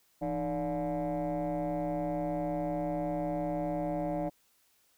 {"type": "tone with frequency modulation", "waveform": "sine", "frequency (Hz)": 442.8, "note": "A4", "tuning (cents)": 11, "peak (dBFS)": -28, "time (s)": [0.21, 4.3], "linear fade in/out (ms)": 20, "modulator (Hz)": 137, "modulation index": 2.2, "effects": ["tanh soft clip ceiling -28 dBFS", "white hiss -69 dBFS RMS until 4.97 s"]}